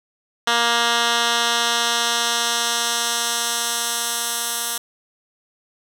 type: tone with band-pass filter sweep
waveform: 10% pulse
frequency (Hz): 235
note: A#3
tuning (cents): +14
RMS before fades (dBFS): -21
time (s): 0.47-4.78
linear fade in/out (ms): 5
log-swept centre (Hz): 2900 to 11000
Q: 0.77
effects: none